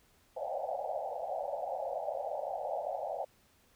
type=band-pass noise; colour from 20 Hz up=pink; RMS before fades=-37 dBFS; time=0.36-3.25 s; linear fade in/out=10 ms; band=520 to 830 Hz; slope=96 dB/octave; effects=pink hiss -67 dBFS RMS until 3.75 s